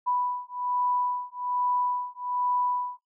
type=beating tone pair; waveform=sine; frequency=987.8 / 989 Hz; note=B5 / B5; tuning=0 / +2 cents; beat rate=1.2 Hz; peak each=-28 dBFS; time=0.06-2.99 s; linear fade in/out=20 ms; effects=noise-tail reverb RT60 0.2 s tail -26 dB re dry